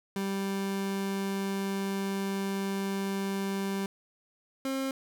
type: tone pair in turn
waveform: 30% pulse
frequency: 195.8 / 267.7 Hz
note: G3 / C4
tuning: -2 / +40 cents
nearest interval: perfect fourth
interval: 542 cents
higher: second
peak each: -27 dBFS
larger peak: neither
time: 0.16-3.86 / 4.65-4.91 s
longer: first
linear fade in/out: 2 ms
effects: none